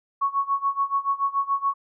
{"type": "tone with tremolo", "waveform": "sine", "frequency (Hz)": 1108.7, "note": "C#6", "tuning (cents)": 0, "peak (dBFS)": -18, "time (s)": [0.21, 1.74], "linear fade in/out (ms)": 10, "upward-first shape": "sine", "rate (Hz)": 7, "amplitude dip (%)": 90, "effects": []}